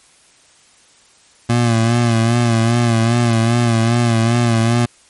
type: tone with vibrato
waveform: 25% pulse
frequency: 116.54 Hz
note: A#2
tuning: in tune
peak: -8 dBFS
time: 1.49-4.86 s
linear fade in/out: 10 ms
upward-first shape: sine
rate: 2.5 Hz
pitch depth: 55 cents each way
effects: white hiss -50 dBFS RMS until 5.09 s + MP3 48 kbps